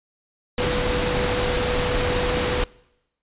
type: tone in noise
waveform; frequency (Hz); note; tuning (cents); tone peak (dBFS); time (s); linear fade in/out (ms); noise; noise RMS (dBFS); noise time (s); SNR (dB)
sine; 493.9; B4; 0; -24; 0.58-2.64; 2; pink; -23; 0.58-2.64; -4
effects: noise-tail reverb RT60 0.9 s tail -24 dB re dry + resampled to 8000 Hz